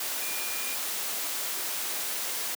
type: tone in noise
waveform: sine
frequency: 2415 Hz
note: D7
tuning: 48 cents sharp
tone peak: -39 dBFS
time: 0.21-0.75 s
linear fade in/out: 5 ms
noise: white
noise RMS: -32 dBFS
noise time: 0-2.55 s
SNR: -10 dB
effects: high-pass 300 Hz 12 dB/octave

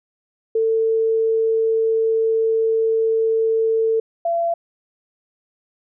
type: tone pair in turn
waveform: sine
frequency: 447.4 / 678.1 Hz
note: A4 / E5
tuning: +29 / +49 cents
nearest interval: perfect fifth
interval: 720 cents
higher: second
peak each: -15 / -17 dBFS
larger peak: first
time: 0.55-4 / 4.25-4.54 s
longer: first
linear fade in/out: 5 ms
effects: none

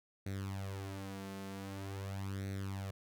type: tone with flanger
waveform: sawtooth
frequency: 97.5 Hz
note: G2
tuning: 9 cents flat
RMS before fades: -42 dBFS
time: 0.26-2.91 s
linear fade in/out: 5 ms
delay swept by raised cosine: 0.49 to 4.59 ms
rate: 0.45 Hz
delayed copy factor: +0.75
effects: none

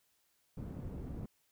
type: low-pass noise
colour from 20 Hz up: white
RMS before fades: -43 dBFS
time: 0.57-1.26 s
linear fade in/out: 5 ms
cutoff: 190 Hz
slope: 12 dB/octave
effects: white hiss -75 dBFS RMS until 1.51 s

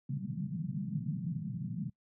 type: band-pass noise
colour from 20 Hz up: pink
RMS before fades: -37 dBFS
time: 0.09-1.9 s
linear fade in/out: 5 ms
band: 130 to 200 Hz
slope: 48 dB/octave
effects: noise-tail reverb RT60 0.1 s tail -25 dB re dry

